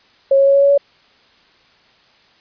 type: tone with pitch steps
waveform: sine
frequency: 546 / 549.8 / 553.6 / 557.5 / 561.4 / 565.3 Hz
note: C#5 / C#5 / C#5 / C#5 / C#5 / C#5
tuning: -26 / -14 / -2 / +10 / +22 / +34 cents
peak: -8 dBFS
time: 0.31-0.778 s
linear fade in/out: 5 ms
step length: 78 ms
effects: white hiss -52 dBFS RMS until 2.4 s + resampled to 11025 Hz

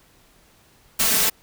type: noise with comb filter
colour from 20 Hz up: white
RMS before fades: -19 dBFS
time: 0.99-1.3 s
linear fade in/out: 10 ms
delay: 4.5 ms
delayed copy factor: +1
effects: pink hiss -56 dBFS RMS until 1.42 s

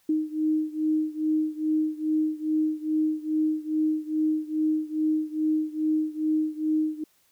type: beating tone pair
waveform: sine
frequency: 309.7 / 312.1 Hz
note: D#4 / D#4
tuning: -8 / +5 cents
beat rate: 2.4 Hz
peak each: -25 / -27 dBFS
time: 0.09-7.04 s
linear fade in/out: 5 ms
effects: white hiss -65 dBFS RMS until 7.31 s

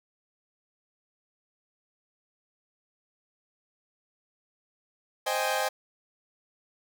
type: chord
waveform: sawtooth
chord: Ab major seventh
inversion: first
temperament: equal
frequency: 523.3 / 622.3 / 784 / 830.6 Hz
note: C5 / Eb5 / G5 / Ab5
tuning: 0 / 0 / 0 / 0 cents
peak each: -28 dBFS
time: 5.26-5.69 s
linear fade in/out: 10 ms
effects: none

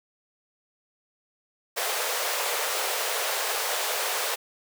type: high-pass noise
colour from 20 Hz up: pink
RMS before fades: -28 dBFS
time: 1.76-4.36 s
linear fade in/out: 20 ms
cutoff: 440 Hz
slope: 48 dB/octave
effects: none

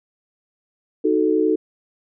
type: chord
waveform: sine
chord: D# diminished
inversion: none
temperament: equal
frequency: 311.1 / 370 / 440 Hz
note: D#4 / F#4 / A4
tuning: 0 / 0 / 0 cents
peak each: -19 / -21 / -19 dBFS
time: 1.04-1.56 s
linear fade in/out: 10 ms
effects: none

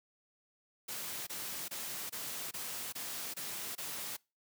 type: noise bursts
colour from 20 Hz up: white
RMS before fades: -41 dBFS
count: 8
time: 0.88-4.168 s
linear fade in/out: 10 ms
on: 390 ms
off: 24 ms
effects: noise-tail reverb RT60 0.3 s tail -26 dB re dry + high-pass 100 Hz 12 dB/octave

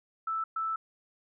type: tone bursts at uneven times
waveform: sine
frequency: 1318.5 Hz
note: E6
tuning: in tune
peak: -29 dBFS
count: 2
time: 0.27-0.44 / 0.56-0.76 s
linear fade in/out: 5 ms
effects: none

